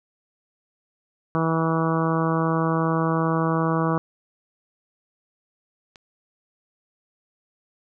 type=harmonic tone; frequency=162.6 Hz; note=E3; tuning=23 cents flat; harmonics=1 / 2 / 3 / 4 / 5 / 6 / 7 / 8 / 9; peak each=-23 / -26 / -28 / -31 / -33 / -31 / -28 / -34 / -36 dBFS; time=1.35-3.98 s; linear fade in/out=0 ms
type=click; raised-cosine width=0.2 ms; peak=-27 dBFS; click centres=5.958 s
effects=none